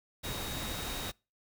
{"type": "tone in noise", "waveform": "sine", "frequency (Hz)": 3763, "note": "A#7", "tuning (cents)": 16, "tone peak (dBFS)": -43, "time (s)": [0.23, 1.12], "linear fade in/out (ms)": 20, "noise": "pink", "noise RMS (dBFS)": -38, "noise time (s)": [0.23, 1.12], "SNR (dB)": -8, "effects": ["noise-tail reverb RT60 0.3 s tail -26 dB re dry"]}